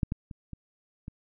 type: clicks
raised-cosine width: 5 ms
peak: -13 / -17 / -28 / -27 / -26 dBFS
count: 5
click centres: 0.032 / 0.121 / 0.312 / 0.533 / 1.081 s
effects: none